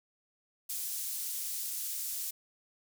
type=high-pass noise; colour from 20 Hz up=pink; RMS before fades=-37 dBFS; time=0.69-2.31 s; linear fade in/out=10 ms; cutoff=8100 Hz; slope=12 dB/octave; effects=none